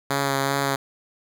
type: tone with vibrato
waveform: 5% pulse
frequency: 138.2 Hz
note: C#3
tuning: 5 cents flat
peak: -10 dBFS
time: 0.1-0.76 s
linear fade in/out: 5 ms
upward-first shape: sine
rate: 2.6 Hz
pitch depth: 18 cents each way
effects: none